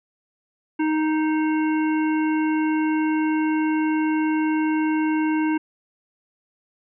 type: harmonic tone with a mistuned harmonic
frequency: 311.6 Hz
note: D#4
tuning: 3 cents sharp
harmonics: 1 / 3 / 5 / 7 / 9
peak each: -19 / -29 / -33 / -36 / -38 dBFS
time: 0.79-5.58 s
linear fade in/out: 10 ms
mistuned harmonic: 9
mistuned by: -36 cents
effects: none